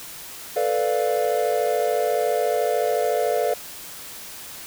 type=chord; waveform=triangle; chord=B half-diminished seventh; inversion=third; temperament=equal; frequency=440 / 493.9 / 587.3 / 698.5 Hz; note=A4 / B4 / D5 / F5; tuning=0 / 0 / 0 / 0 cents; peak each=-23 dBFS; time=0.56-3.54 s; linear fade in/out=5 ms; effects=white hiss -38 dBFS RMS until 4.66 s